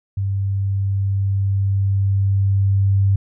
sine tone with level ramp, 98.2 Hz, G2, 4 cents sharp, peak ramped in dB -18 to -12 dBFS, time 0.17-3.16 s, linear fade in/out 5 ms, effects none

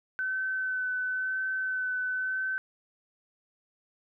sine tone with vibrato, 1519 Hz, F#6, 45 cents sharp, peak -28 dBFS, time 0.19-2.58 s, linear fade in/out 0 ms, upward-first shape sine, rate 0.97 Hz, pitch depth 15 cents each way, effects none

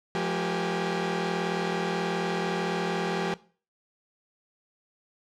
sawtooth tone cluster, 174.8 / 213.5 / 387.9 / 473.8 / 820 Hz, F3 / G#3 / G4 / A#4 / G#5, +2 / +48 / -18 / +28 / -22 cents, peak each -27 / -32 / -27 / -33 / -31 dBFS, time 0.15-3.34 s, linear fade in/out 0 ms, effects noise-tail reverb RT60 0.4 s tail -19 dB re dry + low-pass 5000 Hz 12 dB/octave

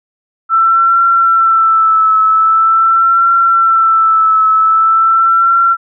sine tone with vibrato, 1331 Hz, E6, 16 cents sharp, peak -6 dBFS, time 0.49-5.77 s, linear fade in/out 50 ms, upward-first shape triangle, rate 0.44 Hz, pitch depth 44 cents each way, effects none

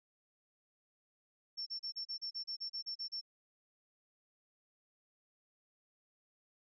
sine tone bursts, 5420 Hz, E8, 47 cents sharp, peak -38 dBFS, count 13, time 1.57-3.213 s, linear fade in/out 20 ms, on 95 ms, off 34 ms, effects none

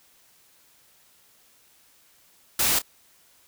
white noise with echo, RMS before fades -22 dBFS, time 2.59-2.79 s, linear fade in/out 5 ms, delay 30 ms, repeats 1, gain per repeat -14 dB, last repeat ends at 2.82 s, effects white hiss -59 dBFS RMS until 3.47 s

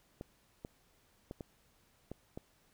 clicks, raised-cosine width 2 ms, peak -29 dBFS, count 6, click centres 0.211 / 0.649 / 1.311 / 1.408 / 2.116 / 2.375 s, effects pink hiss -70 dBFS RMS until 2.73 s

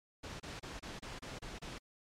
pink noise bursts, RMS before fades -45 dBFS, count 8, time 0.23-1.786 s, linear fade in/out 10 ms, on 170 ms, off 28 ms, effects low-pass 6000 Hz 12 dB/octave + MP3 96 kbps

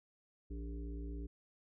harmonic tone with a mistuned harmonic, 57 Hz, A#1, 38 cents flat, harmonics 1 / 3 / 5 / 7 / 8, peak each -41 / -53 / -49 / -54 / -63 dBFS, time 0.5-1.27 s, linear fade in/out 10 ms, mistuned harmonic 5, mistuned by +34 cents, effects none

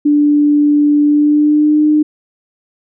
sine tone with pitch glide, 293.7 to 302.8 Hz, D4 to D#4, 0 to -47 cents, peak -7 dBFS, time 0.05-2.03 s, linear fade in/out 10 ms, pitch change +53 cents, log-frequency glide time 1.03-1.83 s, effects none

